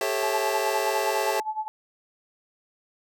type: chord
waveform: sawtooth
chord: A dominant seventh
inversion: third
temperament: just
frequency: 396 / 440 / 550 / 660 Hz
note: G4 / A4 / C#5 / E5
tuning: +18 / 0 / -14 / +2 cents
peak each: -26 dBFS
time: 0.01-1.4 s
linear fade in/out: 2 ms
type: tone with tremolo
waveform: sine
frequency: 865 Hz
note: A5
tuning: 30 cents flat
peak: -24 dBFS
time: 0.23-1.68 s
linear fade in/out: 0 ms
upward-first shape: sine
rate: 9.7 Hz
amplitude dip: 85%
effects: none